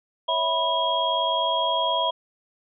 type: tone cluster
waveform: sine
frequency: 555 / 654 / 984 / 3271 Hz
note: C#5 / E5 / B5 / G#7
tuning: +2 / -14 / -7 / -27 cents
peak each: -32 / -26 / -24 / -26 dBFS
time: 0.28-2.11 s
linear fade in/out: 10 ms
effects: none